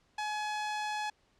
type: tone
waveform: sawtooth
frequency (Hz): 846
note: G#5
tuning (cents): +32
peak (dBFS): -29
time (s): 0.18-1.1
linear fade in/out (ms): 5
effects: pink hiss -70 dBFS RMS until 1.39 s + low-pass 6000 Hz 12 dB/octave